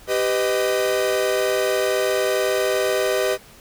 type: chord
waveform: 45% pulse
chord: G augmented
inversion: none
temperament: equal with one note detuned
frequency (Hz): 392 / 501.9 / 622.3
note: G4 / B4 / D#5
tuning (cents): 0 / +28 / 0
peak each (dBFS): -23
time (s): 0.07-3.38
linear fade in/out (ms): 50
effects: pink hiss -47 dBFS RMS until 3.6 s